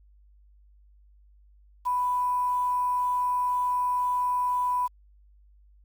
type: tone with quantisation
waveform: sine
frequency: 991 Hz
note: B5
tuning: 6 cents sharp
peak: -23 dBFS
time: 1.85-4.88 s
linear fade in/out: 20 ms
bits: 8
effects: added 50 Hz sine -54 dBFS peak until 5.84 s